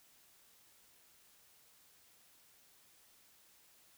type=silence; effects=white hiss -66 dBFS RMS until 3.97 s

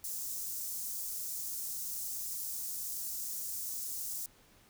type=high-pass noise; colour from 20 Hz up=white; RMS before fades=-39 dBFS; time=0.04-4.26 s; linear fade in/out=2 ms; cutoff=5800 Hz; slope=24 dB/octave; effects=pink hiss -63 dBFS RMS until 4.69 s

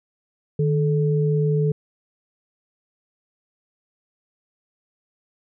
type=tone pair together; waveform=sine; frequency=152.9 / 432.5 Hz; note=D#3 / A4; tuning=-30 / -30 cents; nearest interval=octave + tritone; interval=1800 cents; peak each=-18 / -23 dBFS; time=0.59-1.72 s; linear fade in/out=5 ms; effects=none

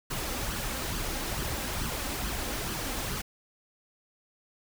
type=noise with flanger; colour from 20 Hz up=pink; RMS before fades=-33 dBFS; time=0.1-3.22 s; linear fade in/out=10 ms; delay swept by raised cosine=0.65 to 3.85 ms; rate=2.3 Hz; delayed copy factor=+0.5; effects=none

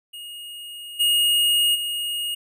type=tone with level steps; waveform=square; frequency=2864 Hz; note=F7; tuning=43 cents sharp; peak=-35 / -17 / -25 dBFS; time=0.13-2.35 s; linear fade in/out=10 ms; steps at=0.99 / 1.74 s; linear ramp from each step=20 ms; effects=none

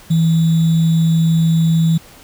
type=tone with sample-and-hold; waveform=sine; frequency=163.4 Hz; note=E3; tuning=15 cents flat; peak=-10 dBFS; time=0.1-1.98 s; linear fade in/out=10 ms; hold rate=3675 Hz; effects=pink hiss -42 dBFS RMS until 2.23 s

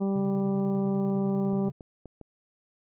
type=harmonic tone; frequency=196 Hz; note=G3; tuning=in tune; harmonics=1 / 2 / 3 / 4 / 5 / 6; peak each=-25 / -31 / -39 / -41 / -47 / -49 dBFS; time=0-1.7 s; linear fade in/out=20 ms
type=tone with tremolo; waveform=triangle; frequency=138.59 Hz; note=C#3; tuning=in tune; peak=-31 dBFS; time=0.15-1.72 s; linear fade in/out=10 ms; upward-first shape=square; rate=10 Hz; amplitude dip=35%
type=clicks; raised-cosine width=2 ms; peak=-30 dBFS; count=5; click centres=1.532 / 1.684 / 1.808 / 2.057 / 2.213 s
effects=none

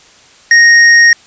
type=tone with tanh clipping; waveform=sine; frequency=1864.7 Hz; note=A#6; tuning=in tune; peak=-4 dBFS; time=0.51-1.13 s; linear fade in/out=2 ms; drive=18 dB; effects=white hiss -42 dBFS RMS until 1.26 s + resampled to 16000 Hz

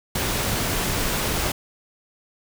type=noise; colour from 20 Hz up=pink; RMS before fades=-24 dBFS; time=0.15-1.52 s; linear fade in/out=5 ms; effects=none

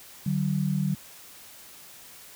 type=tone pair together; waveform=sine; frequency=149.45 / 189.7 Hz; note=D3 / F#3; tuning=+31 / +43 cents; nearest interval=major third; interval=412 cents; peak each=-26 dBFS; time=0.26-0.95 s; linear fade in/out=5 ms; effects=white hiss -48 dBFS RMS until 2.35 s

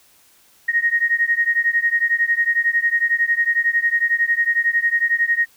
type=beating tone pair; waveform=sine; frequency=1864.7 / 1875.7 Hz; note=A#6 / A#6; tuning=0 / +10 cents; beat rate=11 Hz; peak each=-18 / -19 dBFS; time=0.68-5.46 s; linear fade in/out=10 ms; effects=white hiss -54 dBFS RMS until 5.56 s

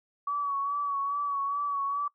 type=tone with vibrato; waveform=sine; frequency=1133 Hz; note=C#6; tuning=37 cents sharp; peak=-27 dBFS; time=0.27-2.08 s; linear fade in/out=5 ms; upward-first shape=sine; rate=2.4 Hz; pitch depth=37 cents each way; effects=noise-tail reverb RT60 0.1 s tail -22 dB re dry

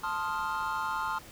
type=chord; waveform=triangle; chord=F dominant seventh; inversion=first; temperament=equal; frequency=880 / 1046.5 / 1244.5 / 1396.9 Hz; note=A5 / C6 / Eb6 / F6; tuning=0 / 0 / 0 / 0 cents; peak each=-33 / -33 / -35 / -34 dBFS; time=0.03-1.19 s; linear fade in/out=10 ms; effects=pink hiss -50 dBFS RMS until 1.31 s

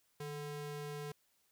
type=ring-modulated tone; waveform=square; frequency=293.7 Hz; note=D4; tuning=in tune; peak=-39 dBFS; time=0.2-1.12 s; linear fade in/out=5 ms; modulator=142 Hz; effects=white hiss -75 dBFS RMS until 1.51 s

